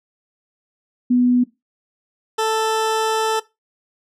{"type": "tone pair in turn", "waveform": ["sine", "20% pulse"], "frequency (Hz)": [246.9, 441], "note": ["B3", "A4"], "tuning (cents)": [0, 4], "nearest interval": "minor seventh", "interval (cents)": 1004, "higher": "second", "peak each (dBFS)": -12, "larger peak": "neither", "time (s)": [[1.1, 1.44], [2.38, 3.4]], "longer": "second", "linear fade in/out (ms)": 10, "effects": ["noise-tail reverb RT60 0.2 s tail -18 dB re dry", "low-pass 10000 Hz 12 dB/octave"]}